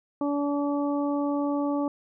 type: harmonic tone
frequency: 287.1 Hz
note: D4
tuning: 39 cents flat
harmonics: 1 / 2 / 3 / 4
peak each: -25 / -31 / -35 / -37 dBFS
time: 0.21-1.88 s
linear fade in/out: 2 ms
effects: none